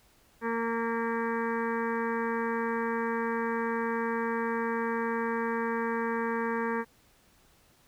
harmonic tone with a mistuned harmonic, 230.1 Hz, A#3, 22 cents flat, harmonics 1 / 2 / 4 / 5 / 6 / 7 / 8 / 9 / 10, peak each -33 / -32 / -35 / -38 / -46 / -38 / -41 / -48 / -48 dBFS, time 0.41-6.85 s, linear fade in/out 50 ms, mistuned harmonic 9, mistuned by -54 cents, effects pink hiss -63 dBFS RMS until 7.87 s

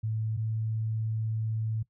sine tone pair in turn, 110 / 110.5 Hz, A2 / A2, 0 / +8 cents, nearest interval unison, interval 8 cents, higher second, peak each -28 dBFS, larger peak neither, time 0.03-0.37 / 0.37-1.83 s, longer second, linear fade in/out 10 ms, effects noise-tail reverb RT60 0.1 s tail -19 dB re dry

